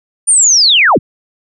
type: linear sweep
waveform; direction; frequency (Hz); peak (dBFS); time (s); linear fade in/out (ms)
sine; down; 9390 to 37.45; -5; 0.27-0.99; 20
effects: none